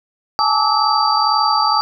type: tone cluster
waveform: sine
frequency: 835 / 877 / 1158 / 1291 / 4665 Hz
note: G#5 / A5 / D6 / E6 / D8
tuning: +9 / -6 / -25 / -37 / -12 cents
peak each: -19 dBFS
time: 0.39-1.81 s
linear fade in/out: 0 ms
effects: none